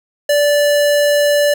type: tone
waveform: square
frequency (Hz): 583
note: D5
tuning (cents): -13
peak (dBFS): -11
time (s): 0.29-1.54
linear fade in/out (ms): 5
effects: none